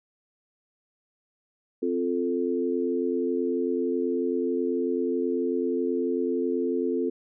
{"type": "chord", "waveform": "sine", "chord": "F major", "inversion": "second", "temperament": "equal", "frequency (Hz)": [261.6, 349.2, 440], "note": ["C4", "F4", "A4"], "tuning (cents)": [0, 0, 0], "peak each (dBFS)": -28, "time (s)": [1.82, 7.1], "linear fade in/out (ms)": 10, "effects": []}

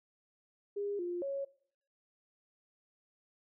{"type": "tone with pitch steps", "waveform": "sine", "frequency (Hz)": [406, 351.2, 553], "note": ["G#4", "F4", "C#5"], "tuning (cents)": [-39, 10, -4], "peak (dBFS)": -34, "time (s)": [0.76, 1.45], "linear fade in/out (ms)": 10, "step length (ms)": 230, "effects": ["noise-tail reverb RT60 0.6 s tail -20 dB re dry"]}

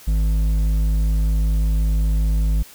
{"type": "tone with hard clipping", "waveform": "sine", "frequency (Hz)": 52.6, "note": "G#1", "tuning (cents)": 23, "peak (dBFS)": -17, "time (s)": [0.07, 2.63], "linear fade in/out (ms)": 10, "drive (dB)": 7, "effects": ["white hiss -44 dBFS RMS until 2.74 s"]}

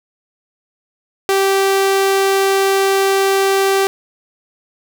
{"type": "tone", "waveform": "sawtooth", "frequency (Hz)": 389.6, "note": "G4", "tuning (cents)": -11, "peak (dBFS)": -8, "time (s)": [1.29, 3.87], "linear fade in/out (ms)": 0, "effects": []}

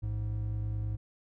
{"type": "tone pair together", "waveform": "triangle", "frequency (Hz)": [55.94, 105.6], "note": ["A1", "G#2"], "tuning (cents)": [29, 29], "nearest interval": "major seventh", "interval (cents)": 1100, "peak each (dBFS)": [-34, -30], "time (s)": [0.02, 0.97], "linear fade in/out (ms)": 20, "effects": []}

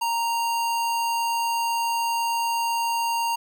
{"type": "tone", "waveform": "square", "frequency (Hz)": 929, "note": "A#5", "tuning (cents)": -6, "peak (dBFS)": -23, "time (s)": [0.01, 3.36], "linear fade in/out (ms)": 10, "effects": ["10-bit"]}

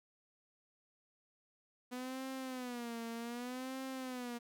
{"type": "tone with vibrato", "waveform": "sawtooth", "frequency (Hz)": 246.7, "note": "B3", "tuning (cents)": -2, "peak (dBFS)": -37, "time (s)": [1.91, 4.39], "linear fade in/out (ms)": 20, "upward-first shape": "sine", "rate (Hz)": 0.65, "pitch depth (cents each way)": 120, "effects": []}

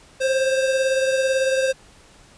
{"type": "beating tone pair", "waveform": "square", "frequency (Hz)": [527, 545], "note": ["C5", "C#5"], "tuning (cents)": [12, -29], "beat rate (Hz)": 18, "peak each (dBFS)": [-19, -28], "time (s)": [0.2, 1.73], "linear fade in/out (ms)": 20, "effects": ["pink hiss -50 dBFS RMS until 2.37 s", "resampled to 22050 Hz"]}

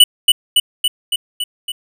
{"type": "tone with echo", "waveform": "square", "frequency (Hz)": 2960, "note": "F#7", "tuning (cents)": 0, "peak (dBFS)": -3, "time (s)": [0, 0.04], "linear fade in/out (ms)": 5, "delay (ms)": 280, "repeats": 6, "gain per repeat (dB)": -3, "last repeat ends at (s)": 1.72, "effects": []}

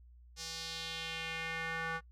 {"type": "tone with band-pass filter sweep", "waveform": "square", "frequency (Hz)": 163.6, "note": "E3", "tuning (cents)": -13, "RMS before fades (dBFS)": -40, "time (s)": [0.36, 2.01], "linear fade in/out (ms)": 50, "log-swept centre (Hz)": [5600, 1400], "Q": 2.2, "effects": ["noise-tail reverb RT60 0.1 s tail -24 dB re dry", "added 60 Hz sine -55 dBFS peak until 2.11 s"]}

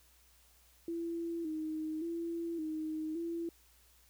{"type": "tone with vibrato", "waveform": "sine", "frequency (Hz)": 324.2, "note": "E4", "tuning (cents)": -29, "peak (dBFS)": -35, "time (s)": [0.88, 3.49], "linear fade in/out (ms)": 2, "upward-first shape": "square", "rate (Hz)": 0.88, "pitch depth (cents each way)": 62, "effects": ["added 60 Hz sine -67 dBFS peak until 4.09 s", "white hiss -66 dBFS RMS until 4.09 s"]}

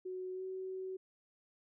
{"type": "tone with pitch glide", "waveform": "sine", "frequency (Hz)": [370, 376.3], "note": ["F#4", "F#4"], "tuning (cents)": [0, 29], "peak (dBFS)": -39, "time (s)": [0.05, 0.97], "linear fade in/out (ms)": 10, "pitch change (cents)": 29, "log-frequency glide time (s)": [0.33, 0.43], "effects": []}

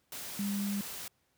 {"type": "tone in noise", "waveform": "sine", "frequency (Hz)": 201.5, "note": "G3", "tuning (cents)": 48, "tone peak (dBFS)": -31, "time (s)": [0.39, 0.81], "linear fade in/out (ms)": 2, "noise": "white", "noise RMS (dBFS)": -42, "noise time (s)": [0.12, 1.08], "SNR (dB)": 8, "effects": ["pink hiss -74 dBFS RMS until 1.37 s", "high-pass 60 Hz 12 dB/octave"]}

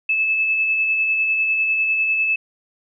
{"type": "tone with tremolo", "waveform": "sine", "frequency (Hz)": 2613, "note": "E7", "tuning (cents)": -16, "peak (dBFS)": -15, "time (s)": [0.09, 2.36], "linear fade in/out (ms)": 5, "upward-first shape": "sine", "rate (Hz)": 10, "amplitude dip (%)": 30, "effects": []}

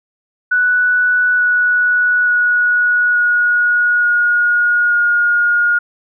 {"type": "tone with pitch steps", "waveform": "sine", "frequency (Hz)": [1480, 1469.8, 1459.6, 1449.5, 1439.5, 1429.6], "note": ["F#6", "F#6", "F#6", "F#6", "F#6", "F6"], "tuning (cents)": [0, -12, -24, -36, -48, 40], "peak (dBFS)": -10, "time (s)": [0.51, 5.79], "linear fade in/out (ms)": 10, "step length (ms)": 880, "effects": []}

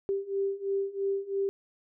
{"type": "beating tone pair", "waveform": "sine", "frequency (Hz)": [392, 395], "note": ["G4", "G4"], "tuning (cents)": [0, 13], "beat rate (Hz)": 3, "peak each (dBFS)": [-32, -30], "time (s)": [0.09, 1.49], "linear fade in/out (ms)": 0, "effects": []}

